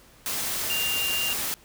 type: tone in noise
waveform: sine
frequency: 2794 Hz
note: F7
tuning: in tune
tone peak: -26 dBFS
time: 0.7-1.33 s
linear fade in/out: 0 ms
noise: white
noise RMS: -29 dBFS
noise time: 0.26-1.54 s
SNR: 0 dB
effects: pink hiss -54 dBFS RMS until 1.64 s